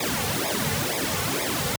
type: noise with flanger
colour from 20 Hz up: pink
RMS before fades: -26 dBFS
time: 0-1.76 s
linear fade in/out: 5 ms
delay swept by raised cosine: 0.67 to 3.17 ms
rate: 2.1 Hz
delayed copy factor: -0.95
effects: high-pass 80 Hz 12 dB/octave